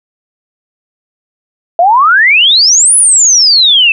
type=exponential two-way sweep; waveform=sine; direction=up then down; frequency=659.3 to 10320 to 2589 Hz; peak=-3 dBFS; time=1.79-3.92 s; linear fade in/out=2 ms; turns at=2.96 s; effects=none